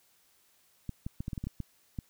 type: clicks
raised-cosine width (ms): 5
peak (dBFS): -23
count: 10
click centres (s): 0.893 / 1.065 / 1.205 / 1.281 / 1.332 / 1.378 / 1.44 / 1.47 / 1.603 / 1.988
effects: white hiss -67 dBFS RMS until 2.09 s